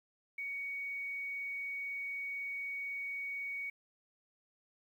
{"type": "tone with quantisation", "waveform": "sine", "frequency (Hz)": 2239, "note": "C#7", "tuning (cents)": 17, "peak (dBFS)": -37, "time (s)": [0.38, 3.7], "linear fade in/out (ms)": 5, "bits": 11, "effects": []}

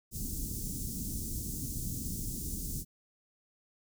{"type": "band-stop noise", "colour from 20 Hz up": "pink", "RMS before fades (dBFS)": -37, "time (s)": [0.11, 2.85], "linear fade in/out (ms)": 50, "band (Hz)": [280, 6300], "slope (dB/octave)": 24, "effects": []}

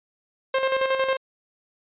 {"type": "tone with tremolo", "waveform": "sawtooth", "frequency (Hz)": 530, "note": "C5", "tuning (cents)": 22, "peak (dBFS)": -15, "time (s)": [0.54, 1.17], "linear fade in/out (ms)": 5, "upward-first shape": "square", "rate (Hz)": 11, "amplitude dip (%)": 50, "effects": ["resampled to 8000 Hz"]}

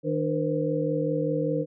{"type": "tone cluster", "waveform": "sine", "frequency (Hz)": [156.4, 298.9, 471.9, 517], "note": ["D#3", "D4", "A#4", "C5"], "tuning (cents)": [9, 31, 21, -21], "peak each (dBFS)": -29, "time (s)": [0.03, 1.66], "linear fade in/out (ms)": 50, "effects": []}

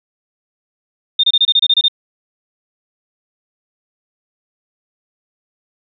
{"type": "tone bursts", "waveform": "sine", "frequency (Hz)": 3642, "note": "A#7", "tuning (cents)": -41, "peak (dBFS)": -8, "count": 10, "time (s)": [1.19, 1.883], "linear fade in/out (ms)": 5, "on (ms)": 45, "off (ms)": 27, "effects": []}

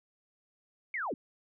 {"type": "linear sweep", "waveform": "sine", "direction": "down", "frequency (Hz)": [2260, 185], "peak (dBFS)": -32, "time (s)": [0.94, 1.14], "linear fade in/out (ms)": 2, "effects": []}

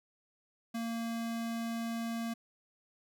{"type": "tone", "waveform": "square", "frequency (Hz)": 230, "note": "A#3", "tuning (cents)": -23, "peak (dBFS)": -35, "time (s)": [0.74, 2.34], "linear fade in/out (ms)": 10, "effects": []}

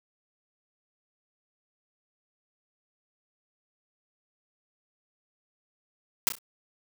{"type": "noise with echo", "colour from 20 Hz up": "white", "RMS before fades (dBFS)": -23, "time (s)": [6.27, 6.29], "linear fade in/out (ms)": 0, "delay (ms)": 32, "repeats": 3, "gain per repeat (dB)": -10, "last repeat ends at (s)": 6.386, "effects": []}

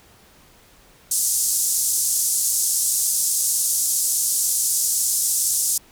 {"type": "band-pass noise", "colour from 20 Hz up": "white", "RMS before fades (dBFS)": -21, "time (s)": [1.11, 5.78], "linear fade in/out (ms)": 5, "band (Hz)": [6100, 11000], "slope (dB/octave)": 24, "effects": ["pink hiss -52 dBFS RMS until 5.91 s"]}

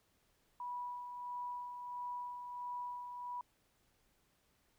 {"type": "tone with tremolo", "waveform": "sine", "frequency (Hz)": 979, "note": "B5", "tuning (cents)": -15, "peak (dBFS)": -39, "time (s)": [0.6, 3.41], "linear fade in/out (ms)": 2, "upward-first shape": "sine", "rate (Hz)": 1.5, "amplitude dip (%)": 45, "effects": ["pink hiss -75 dBFS RMS until 4.78 s"]}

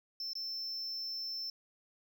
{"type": "tone with dropouts", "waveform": "triangle", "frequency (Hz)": 5330, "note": "E8", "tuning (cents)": 18, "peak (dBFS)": -36, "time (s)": [0.2, 1.5], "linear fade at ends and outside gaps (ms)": 2, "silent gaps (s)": [0.333, 0.353], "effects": []}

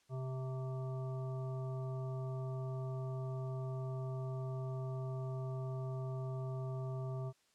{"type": "harmonic tone with a mistuned harmonic", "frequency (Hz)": 130.81, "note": "C3", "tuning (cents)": 0, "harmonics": [1, 3, 5, 7, 9], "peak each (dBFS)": [-38, -48, -49, -58, -55], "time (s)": [0.09, 7.33], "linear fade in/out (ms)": 50, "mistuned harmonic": 9, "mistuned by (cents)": -25, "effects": ["white hiss -73 dBFS RMS until 7.54 s", "low-pass 8000 Hz 12 dB/octave"]}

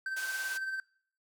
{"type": "tone with tremolo", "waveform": "triangle", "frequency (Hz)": 1552, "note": "G6", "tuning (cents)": -18, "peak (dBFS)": -30, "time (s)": [0.06, 0.8], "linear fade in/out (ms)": 2, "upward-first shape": "sine", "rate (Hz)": 18, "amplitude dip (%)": 45}
{"type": "band-pass noise", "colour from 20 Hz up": "white", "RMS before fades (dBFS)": -43, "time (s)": [0.16, 0.58], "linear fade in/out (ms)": 10, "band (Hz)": [650, 10000], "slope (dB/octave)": 12}
{"effects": ["noise-tail reverb RT60 0.6 s tail -25 dB re dry"]}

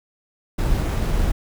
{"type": "noise with sample-and-hold", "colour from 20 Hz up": "brown", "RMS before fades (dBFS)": -20, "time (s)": [0.58, 1.32], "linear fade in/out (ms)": 10, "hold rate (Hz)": 8820, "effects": []}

